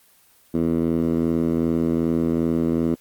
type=tone with band-pass filter; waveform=10% pulse; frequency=82.6 Hz; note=E2; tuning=4 cents sharp; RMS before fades=-21 dBFS; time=0.54-2.95 s; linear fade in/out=5 ms; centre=270 Hz; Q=1.7; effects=white hiss -56 dBFS RMS until 3 s + Opus 24 kbps